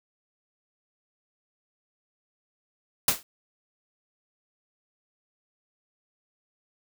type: noise with exponential decay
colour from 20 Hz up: white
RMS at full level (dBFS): -17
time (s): 3.08-3.23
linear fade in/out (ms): 2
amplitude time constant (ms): 32
effects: none